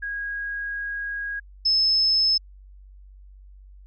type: tone pair in turn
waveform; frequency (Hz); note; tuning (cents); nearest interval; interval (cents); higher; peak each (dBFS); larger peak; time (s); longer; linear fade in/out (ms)
sine; 1643 / 5216; G#6 / E8; -19 / -19; octave + minor sixth; 2000; second; -27 / -17; second; 0.02-1.4 / 1.65-2.38; first; 10
effects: added 48 Hz sine -44 dBFS peak until 3.86 s